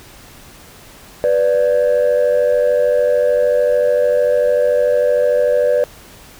sine tone pair together, 493.9 / 587.3 Hz, B4 / D5, 0 / 0 cents, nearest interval minor third, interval 300 cents, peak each -12 dBFS, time 1.24-5.84 s, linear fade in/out 0 ms, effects tanh soft clip ceiling -8 dBFS + pink hiss -41 dBFS RMS until 6.39 s

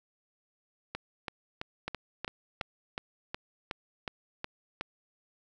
two click trains, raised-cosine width 0.3 ms, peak -19 / -18 dBFS, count 6 / 9, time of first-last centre 0.95-2.611 / 1.88-4.81 s, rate 3.01 / 2.73 Hz, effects none

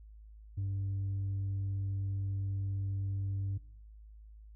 sine tone with tanh clipping, 98 Hz, G2, in tune, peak -33 dBFS, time 0.57-3.58 s, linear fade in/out 10 ms, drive 2 dB, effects noise-tail reverb RT60 0.5 s tail -17 dB re dry + added 53 Hz sine -50 dBFS peak until 4.55 s

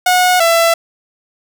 sawtooth tone pair in turn, 728 / 668.7 Hz, F#5 / E5, -28 / +25 cents, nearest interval minor second, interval 147 cents, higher first, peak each -5 dBFS, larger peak neither, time 0.06-0.4 / 0.4-0.74 s, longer neither, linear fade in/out 5 ms, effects none

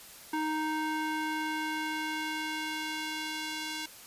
square tone with band-pass filter sweep, 311.1 Hz, D#4, in tune, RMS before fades -34 dBFS, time 0.33-3.86 s, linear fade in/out 5 ms, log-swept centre 1000 to 4000 Hz, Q 0.81, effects white hiss -50 dBFS RMS until 4.06 s + resampled to 32000 Hz

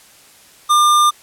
square tone, 1200 Hz, D6, 37 cents sharp, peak -10 dBFS, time 0.69-1.11 s, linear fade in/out 20 ms, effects white hiss -46 dBFS RMS until 1.22 s + low-pass 12000 Hz 12 dB/octave

